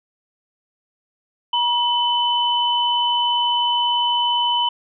sine tone pair together, 957 / 3019 Hz, A#5 / F#7, +45 / +34 cents, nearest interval octave + minor sixth, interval 1989 cents, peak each -19 dBFS, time 1.53-4.69 s, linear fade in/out 5 ms, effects none

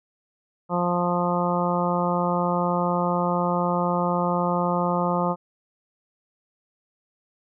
harmonic tone, 175.9 Hz, F3, 13 cents sharp, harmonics 1 / 2 / 3 / 4 / 5 / 6 / 7, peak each -25 / -31 / -27 / -30 / -28 / -30 / -30 dBFS, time 0.69-5.36 s, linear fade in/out 50 ms, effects none

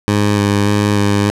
15% pulse tone with vibrato, 102.5 Hz, G#2, 22 cents flat, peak -5 dBFS, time 0.08-1.3 s, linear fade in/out 0 ms, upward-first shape square, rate 1.7 Hz, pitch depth 14 cents each way, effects low-pass 10000 Hz 12 dB/octave

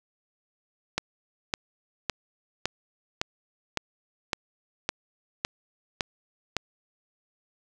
click train, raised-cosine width 0.2 ms, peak -8 dBFS, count 11, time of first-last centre 0.98-6.567 s, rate 1.79 Hz, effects none

